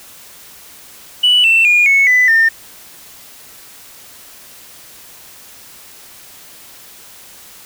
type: tone with pitch steps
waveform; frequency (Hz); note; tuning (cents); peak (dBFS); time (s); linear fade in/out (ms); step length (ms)
sine; 2959 / 2682 / 2431 / 2204 / 1997.8 / 1811; F#7 / E7 / D#7 / C#7 / B6 / A6; -1 / +29 / -41 / -11 / +19 / +49; -6; 1.23-2.49; 10; 210
effects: tanh soft clip ceiling -4 dBFS + white hiss -39 dBFS RMS until 7.65 s